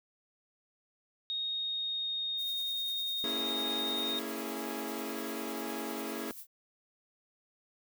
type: tone with pitch glide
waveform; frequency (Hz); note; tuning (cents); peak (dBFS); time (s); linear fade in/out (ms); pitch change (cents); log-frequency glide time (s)
sine; 3729 to 3705; A#7 to A#7; 0 to -11; -32; 1.3-4.19; 0; -11; 1.41-2.4
type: noise with tremolo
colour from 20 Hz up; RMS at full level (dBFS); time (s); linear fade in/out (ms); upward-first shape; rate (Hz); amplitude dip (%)
violet; -45; 2.37-6.47; 50; sine; 10; 45
type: chord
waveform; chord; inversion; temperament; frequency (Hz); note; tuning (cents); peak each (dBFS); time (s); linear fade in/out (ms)
sawtooth; A# half-diminished seventh; none; equal with one note detuned; 228.9 / 277.2 / 329.6 / 415.3; A#3 / C#4 / E4 / G#4; -31 / 0 / 0 / 0; -38; 3.24-6.31; 0
effects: none